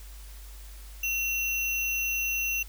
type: tone with sample-and-hold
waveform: sine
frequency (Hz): 2730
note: F7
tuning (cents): -40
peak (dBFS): -26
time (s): 1.03-2.63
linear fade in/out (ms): 5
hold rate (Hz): 8820
effects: added 50 Hz sine -42 dBFS peak until 2.68 s + white hiss -52 dBFS RMS until 2.68 s